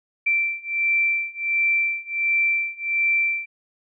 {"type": "beating tone pair", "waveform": "sine", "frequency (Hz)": [2344, 2345.4], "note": ["D7", "D7"], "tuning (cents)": [-4, -3], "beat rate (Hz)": 1.4, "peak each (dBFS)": [-23, -22], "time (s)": [0.26, 3.46], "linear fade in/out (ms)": 10, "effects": []}